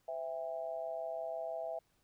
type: tone with amplitude modulation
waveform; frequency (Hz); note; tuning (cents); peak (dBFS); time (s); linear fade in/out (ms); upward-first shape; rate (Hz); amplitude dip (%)
sine; 658; E5; -3; -33; 0.08-1.79; 5; sine; 146; 90
effects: pink hiss -75 dBFS RMS until 2.03 s